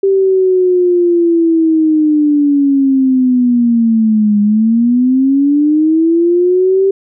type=linear two-way sweep; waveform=sine; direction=down then up; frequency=392 to 204.8 to 392 Hz; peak=-7 dBFS; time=0.03-6.91 s; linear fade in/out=5 ms; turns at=4.41 s; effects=none